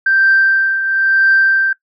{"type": "tone with tremolo", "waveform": "sine", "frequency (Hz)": 1568, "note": "G6", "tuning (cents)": 0, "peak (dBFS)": -6, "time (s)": [0.06, 1.73], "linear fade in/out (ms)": 5, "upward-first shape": "triangle", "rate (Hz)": 0.99, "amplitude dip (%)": 65, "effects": ["noise-tail reverb RT60 0.1 s tail -18 dB re dry", "tanh soft clip ceiling -3 dBFS"]}